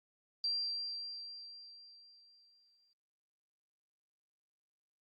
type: tone with exponential decay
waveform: sine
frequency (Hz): 4724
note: D8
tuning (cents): +9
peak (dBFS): -31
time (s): 0.44-2.93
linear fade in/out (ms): 1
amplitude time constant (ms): 540
effects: Opus 24 kbps